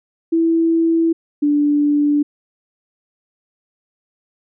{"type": "tone pair in turn", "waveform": "sine", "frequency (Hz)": [329.6, 292.5], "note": ["E4", "D4"], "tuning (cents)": [0, -7], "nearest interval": "major second", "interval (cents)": 207, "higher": "first", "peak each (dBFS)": -12, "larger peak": "neither", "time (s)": [[0.32, 1.13], [1.42, 2.23]], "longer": "neither", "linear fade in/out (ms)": 10, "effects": []}